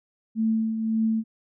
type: tone with tremolo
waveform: sine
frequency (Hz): 222.1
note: A3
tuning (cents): +16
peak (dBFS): -19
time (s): 0.35-1.24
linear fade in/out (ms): 50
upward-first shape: triangle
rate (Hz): 1.8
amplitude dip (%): 55
effects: none